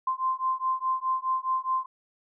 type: beating tone pair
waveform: sine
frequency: 1040 / 1044.8 Hz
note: C6 / C6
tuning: -11 / -3 cents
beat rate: 4.8 Hz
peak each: -28 dBFS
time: 0.07-1.86 s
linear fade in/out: 5 ms
effects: none